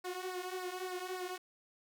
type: tone with flanger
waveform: sawtooth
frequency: 366.6 Hz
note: F#4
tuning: 16 cents flat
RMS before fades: -41 dBFS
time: 0.04-1.38 s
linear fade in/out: 10 ms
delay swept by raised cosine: 0.3 to 3.3 ms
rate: 3.5 Hz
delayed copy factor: -0.75
effects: none